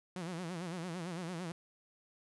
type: tone with vibrato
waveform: sawtooth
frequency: 173.7 Hz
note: F3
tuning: 9 cents flat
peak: -35 dBFS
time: 0.16-1.52 s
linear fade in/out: 2 ms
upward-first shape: sine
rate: 8.9 Hz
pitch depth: 130 cents each way
effects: resampled to 24000 Hz